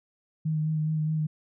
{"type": "tone with vibrato", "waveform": "sine", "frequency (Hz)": 155.56, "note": "D#3", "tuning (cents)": 0, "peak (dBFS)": -24, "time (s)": [0.45, 1.27], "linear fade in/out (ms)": 10, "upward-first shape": "sine", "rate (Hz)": 4.8, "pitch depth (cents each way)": 21, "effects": []}